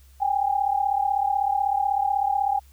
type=tone pair together; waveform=sine; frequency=784 / 820.1 Hz; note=G5 / G#5; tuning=0 / -22 cents; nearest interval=minor second; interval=78 cents; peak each=-23 dBFS; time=0.2-2.6 s; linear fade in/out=20 ms; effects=added 67 Hz sine -49 dBFS peak until 2.72 s + white hiss -60 dBFS RMS until 2.72 s